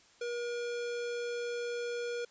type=tone; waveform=square; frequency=478 Hz; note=A#4; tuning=43 cents sharp; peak=-35 dBFS; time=0.21-2.25 s; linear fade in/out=5 ms; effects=white hiss -62 dBFS RMS until 2.3 s + resampled to 16000 Hz